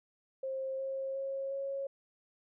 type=tone with pitch steps; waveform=sine; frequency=531 / 536.9 / 542.8 / 548.8 Hz; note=C5 / C5 / C#5 / C#5; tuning=+25 / +45 / -36 / -17 cents; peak=-34 dBFS; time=0.43-1.87 s; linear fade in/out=5 ms; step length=360 ms; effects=none